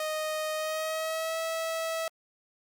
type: tone with pitch glide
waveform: sawtooth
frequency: 621 to 650.7 Hz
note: D#5 to E5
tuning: -3 to -23 cents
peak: -26 dBFS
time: 0-2.08 s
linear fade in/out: 2 ms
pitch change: +80 cents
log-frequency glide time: 0.55-1.39 s
effects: Opus 48 kbps